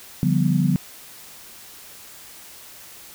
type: chord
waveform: sine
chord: G dominant seventh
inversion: second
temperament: equal with one note detuned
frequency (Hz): 144.23 / 174.61 / 196 / 246.9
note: D3 / F3 / G3 / B3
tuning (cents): -31 / 0 / 0 / 0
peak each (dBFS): -21 / -20 / -24 / -24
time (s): 0.23-0.76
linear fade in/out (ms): 0
effects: white hiss -43 dBFS RMS until 3.14 s